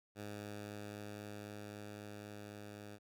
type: tone with level ramp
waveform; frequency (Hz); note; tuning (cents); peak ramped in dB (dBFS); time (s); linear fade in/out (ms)
10% pulse; 103.83; G#2; 0; -36 to -41; 0.15-2.99; 50
effects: none